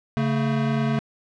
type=tone pair together; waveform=square; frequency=140.2 / 223.8 Hz; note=C#3 / A3; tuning=+20 / +30 cents; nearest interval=minor sixth; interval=810 cents; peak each=-24 dBFS; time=0.17-0.99 s; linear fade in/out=0 ms; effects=low-pass 3000 Hz 12 dB/octave